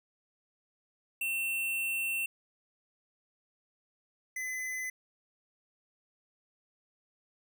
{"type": "tone pair in turn", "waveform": "square", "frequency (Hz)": [2700, 2023], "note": ["E7", "B6"], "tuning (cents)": [41, 41], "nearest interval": "perfect fourth", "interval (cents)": 500, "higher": "first", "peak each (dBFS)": [-31, -35], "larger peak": "first", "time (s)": [[1.21, 2.26], [4.36, 4.9]], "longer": "first", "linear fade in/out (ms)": 5, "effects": []}